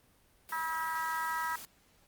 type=noise; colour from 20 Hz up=white; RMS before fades=-47 dBFS; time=0.49-1.65 s; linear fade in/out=0 ms
type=harmonic tone; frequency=322.4 Hz; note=E4; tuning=38 cents flat; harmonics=3 / 4 / 5 / 6; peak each=-35 / -37 / -39 / -41 dBFS; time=0.52-1.56 s; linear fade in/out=5 ms
effects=pink hiss -66 dBFS RMS until 2.07 s + Opus 32 kbps